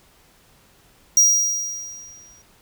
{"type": "tone with exponential decay", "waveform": "square", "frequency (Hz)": 5730, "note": "F8", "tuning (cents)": 44, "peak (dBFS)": -10, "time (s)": [1.17, 2.42], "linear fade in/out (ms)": 2, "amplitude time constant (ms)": 270, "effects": ["pink hiss -55 dBFS RMS until 2.61 s"]}